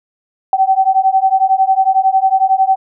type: beating tone pair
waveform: sine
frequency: 761 / 772 Hz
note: F#5 / G5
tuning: +48 / -27 cents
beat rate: 11 Hz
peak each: -12 dBFS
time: 0.53-2.76 s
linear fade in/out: 2 ms
effects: none